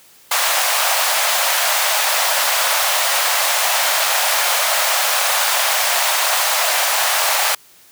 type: high-pass noise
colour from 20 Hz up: pink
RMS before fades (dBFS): -17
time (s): 0.31-7.55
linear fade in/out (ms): 5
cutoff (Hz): 600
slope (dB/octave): 48
effects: white hiss -48 dBFS RMS until 7.91 s + high-pass 100 Hz 12 dB/octave